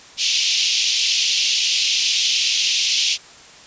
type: band-pass noise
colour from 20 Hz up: pink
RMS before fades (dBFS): -19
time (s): 0.17-3.18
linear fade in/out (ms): 50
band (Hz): 2600 to 6400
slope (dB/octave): 48
effects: white hiss -43 dBFS RMS until 3.66 s + resampled to 16000 Hz